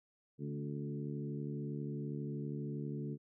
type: harmonic tone with a mistuned harmonic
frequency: 72.4 Hz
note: D2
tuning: 24 cents flat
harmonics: 2 / 3 / 4 / 5 / 6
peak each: -40 / -44 / -46 / -48 / -50 dBFS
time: 0.38-3.18 s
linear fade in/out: 50 ms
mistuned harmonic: 4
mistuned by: -17 cents
effects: none